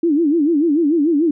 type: tone with vibrato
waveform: sine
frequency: 311.1 Hz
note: D#4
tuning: in tune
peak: -12 dBFS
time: 0.03-1.31 s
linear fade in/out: 5 ms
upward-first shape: sine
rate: 6.8 Hz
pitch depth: 180 cents each way
effects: none